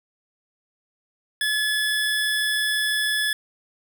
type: tone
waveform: 25% pulse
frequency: 1714 Hz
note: A6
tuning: 46 cents flat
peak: -17 dBFS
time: 1.41-3.33 s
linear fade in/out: 2 ms
effects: none